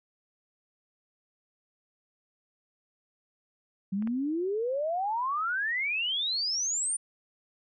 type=exponential sweep; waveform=sine; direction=up; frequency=187.7 to 9360 Hz; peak=-27 dBFS; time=3.92-6.97 s; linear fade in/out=10 ms
type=clicks; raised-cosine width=0.5 ms; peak=-34 / -28 dBFS; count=2; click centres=4.024 / 4.074 s
effects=none